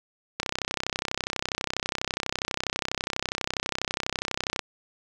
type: click train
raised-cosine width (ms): 0.2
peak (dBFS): -9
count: 136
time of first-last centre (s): 0.4-4.593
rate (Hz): 32.2
effects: none